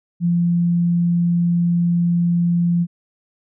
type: tone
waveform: sine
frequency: 172.5 Hz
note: F3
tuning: 21 cents flat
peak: -14 dBFS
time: 0.2-2.87 s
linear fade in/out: 50 ms
effects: none